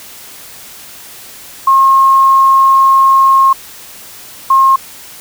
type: tone pair in turn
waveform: sine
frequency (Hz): 1076 / 1072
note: C6 / C6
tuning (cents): +48 / +42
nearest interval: unison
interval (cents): 6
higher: first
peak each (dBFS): -4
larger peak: neither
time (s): 1.67-3.53 / 4.5-4.76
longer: first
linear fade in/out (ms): 5
effects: white hiss -33 dBFS RMS until 5.2 s